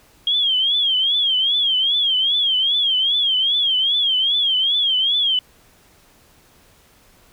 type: tone with vibrato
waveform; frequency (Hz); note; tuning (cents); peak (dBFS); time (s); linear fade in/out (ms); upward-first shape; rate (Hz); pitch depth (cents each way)
sine; 3239; G#7; -44; -15; 0.27-5.39; 2; triangle; 2.5; 150
effects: pink hiss -53 dBFS RMS until 7.32 s